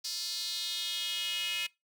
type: tone with high-pass filter sweep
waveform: square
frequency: 193.8 Hz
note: G3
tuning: 20 cents flat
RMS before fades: -35 dBFS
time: 0.04-1.67 s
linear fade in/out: 10 ms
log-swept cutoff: 4800 to 2600 Hz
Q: 4.4
effects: noise-tail reverb RT60 0.2 s tail -22 dB re dry